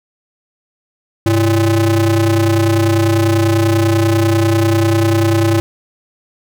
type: ring-modulated tone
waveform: square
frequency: 116.54 Hz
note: A#2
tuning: in tune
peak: -8 dBFS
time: 1.26-5.6 s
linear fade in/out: 0 ms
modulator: 218 Hz
effects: none